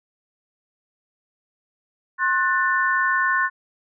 sine chord, F# diminished, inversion second, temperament just, 1065.6 / 1480 / 1776 Hz, C6 / F#6 / A6, +31 / 0 / +16 cents, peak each -22 dBFS, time 2.18-3.5 s, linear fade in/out 50 ms, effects none

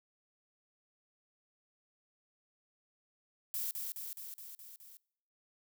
violet noise with echo, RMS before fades -37 dBFS, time 3.54-3.71 s, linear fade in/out 0 ms, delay 210 ms, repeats 6, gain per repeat -3 dB, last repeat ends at 4.97 s, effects noise-tail reverb RT60 0.7 s tail -25 dB re dry

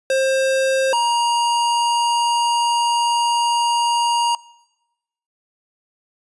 square tone pair in turn, 531 / 944.4 Hz, C5 / A#5, +25 / +22 cents, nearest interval minor seventh, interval 997 cents, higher second, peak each -16 / -16 dBFS, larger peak neither, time 0.1-0.93 / 0.93-4.35 s, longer second, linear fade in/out 2 ms, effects noise-tail reverb RT60 1.0 s tail -23 dB re dry + resampled to 24000 Hz

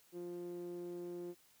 sawtooth tone with band-pass filter, 175.2 Hz, F3, 6 cents sharp, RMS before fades -45 dBFS, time 0.12-1.35 s, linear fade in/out 50 ms, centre 360 Hz, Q 4.2, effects white hiss -68 dBFS RMS until 1.6 s

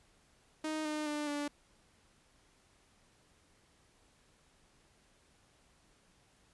sawtooth tone with pitch steps, 311.1 / 304.2 / 297.4 / 290.8 Hz, D#4 / D#4 / D4 / D4, 0 / -39 / +22 / -17 cents, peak -31 dBFS, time 0.64-1.48 s, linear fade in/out 5 ms, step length 210 ms, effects pink hiss -68 dBFS RMS until 6.53 s + resampled to 24000 Hz

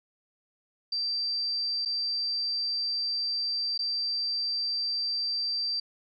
sine tone with dropouts, 4688 Hz, D8, 4 cents flat, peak -27 dBFS, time 0.92-5.8 s, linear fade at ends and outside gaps 5 ms, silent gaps 1.851-1.857 / 3.778-3.79 s, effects none

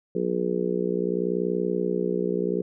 harmonic tone, 60.7 Hz, B1, 29 cents flat, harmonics 3 / 4 / 5 / 6 / 7 / 8, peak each -29 / -34 / -35 / -29 / -27 / -32 dBFS, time 0.15-2.62 s, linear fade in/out 5 ms, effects none

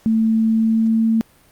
sine tone with pitch glide, 222.6 to 224.4 Hz, A3 to A3, +20 to +34 cents, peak -13 dBFS, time 0.06-1.21 s, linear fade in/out 0 ms, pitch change +14 cents, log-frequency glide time 0.48-1.02 s, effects pink hiss -53 dBFS RMS until 1.51 s + Opus 48 kbps

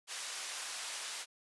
white band-pass noise, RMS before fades -42 dBFS, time 0.07-1.26 s, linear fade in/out 50 ms, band 760 to 8600 Hz, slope 12 dB/octave, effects resampled to 24000 Hz

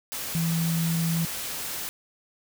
sine tone in noise, 165.6 Hz, E3, 8 cents sharp, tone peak -23 dBFS, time 0.35-1.25 s, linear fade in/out 0 ms, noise white, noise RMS -33 dBFS, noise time 0.12-1.89 s, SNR +7 dB, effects none

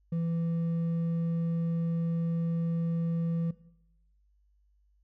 sine tone with hard clipping, 166.8 Hz, E3, 21 cents sharp, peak -29 dBFS, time 0.12-3.51 s, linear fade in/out 5 ms, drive 4 dB, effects noise-tail reverb RT60 0.8 s tail -18 dB re dry + added 50 Hz sine -64 dBFS peak until 5.03 s

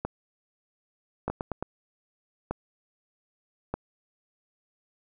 two click trains, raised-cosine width 1 ms, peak -15 / -16 dBFS, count 4 / 4, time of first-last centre 0.05-3.74 / 1.3-1.626 s, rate 0.813 / 9.21 Hz, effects none

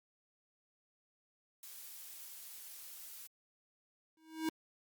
blue noise, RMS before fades -50 dBFS, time 1.63-3.27 s, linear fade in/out 2 ms
square tone with exponential growth, 318.9 Hz, D#4, 43 cents sharp, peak -31 dBFS, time 4.17-4.49 s, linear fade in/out 2 ms, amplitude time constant 68 ms
effects Opus 48 kbps

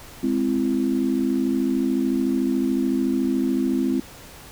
sine chord, Ab augmented, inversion none, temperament equal with one note detuned, 207.7 / 261.6 / 335.2 Hz, Ab3 / C4 / E4, 0 / 0 / +29 cents, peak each -26 / -21 / -25 dBFS, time 0.23-4 s, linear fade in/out 5 ms, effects pink hiss -43 dBFS RMS until 4.51 s

